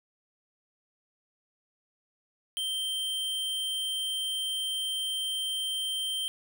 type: tone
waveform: square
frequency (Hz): 3136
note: G7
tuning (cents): 0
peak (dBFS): -30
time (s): 2.57-6.28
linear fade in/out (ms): 0
effects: none